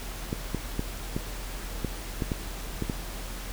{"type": "clicks", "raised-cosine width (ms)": 3, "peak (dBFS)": -15, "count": 9, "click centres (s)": [0.329, 0.547, 0.794, 1.165, 1.847, 2.222, 2.318, 2.823, 2.898], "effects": ["added 42 Hz sine -36 dBFS peak until 3.52 s", "pink hiss -40 dBFS RMS until 3.52 s"]}